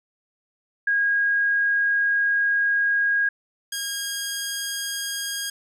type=tone pair in turn; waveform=sine / 10% pulse; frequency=1636 / 1628.1 Hz; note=G#6 / G#6; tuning=-26 / -35 cents; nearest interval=unison; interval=9 cents; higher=first; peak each=-18 dBFS; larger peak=neither; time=0.87-3.29 / 3.72-5.5 s; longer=first; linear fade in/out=5 ms; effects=none